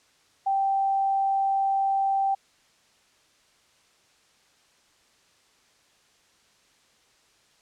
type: tone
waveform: sine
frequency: 782 Hz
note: G5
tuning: 4 cents flat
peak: -21 dBFS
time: 0.46-2.35 s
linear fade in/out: 10 ms
effects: white hiss -62 dBFS RMS until 7.61 s + low-pass 7000 Hz 12 dB/octave